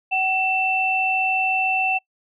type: tone pair together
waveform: sine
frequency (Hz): 757.5 / 2673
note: F#5 / E7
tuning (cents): +40 / +23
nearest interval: octave + minor seventh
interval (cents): 2183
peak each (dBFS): -22 / -20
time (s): 0.11-1.99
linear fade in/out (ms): 20
effects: noise-tail reverb RT60 0.1 s tail -25 dB re dry